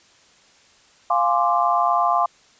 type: chord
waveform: sine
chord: D half-diminished seventh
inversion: first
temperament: equal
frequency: 698.5 / 830.6 / 1046.5 / 1174.7 Hz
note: F5 / Ab5 / C6 / D6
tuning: 0 / 0 / 0 / 0 cents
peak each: -20 / -24 / -21 / -22 dBFS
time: 1.1-2.26 s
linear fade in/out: 5 ms
effects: white hiss -54 dBFS RMS until 2.59 s + resampled to 16000 Hz